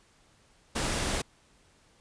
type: noise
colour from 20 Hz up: pink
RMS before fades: -30 dBFS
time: 0.75-1.22 s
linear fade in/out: 10 ms
effects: pink hiss -63 dBFS RMS until 2 s + resampled to 22050 Hz